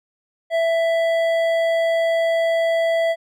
sine tone with hard clipping, 662 Hz, E5, 7 cents sharp, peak -18 dBFS, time 0.5-3.16 s, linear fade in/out 50 ms, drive 9 dB, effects none

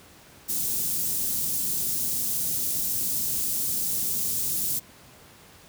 white band-stop noise, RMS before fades -27 dBFS, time 0.48-4.8 s, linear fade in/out 20 ms, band 250 to 7000 Hz, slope 12 dB/octave, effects pink hiss -51 dBFS RMS until 5.68 s + high-pass 60 Hz 12 dB/octave

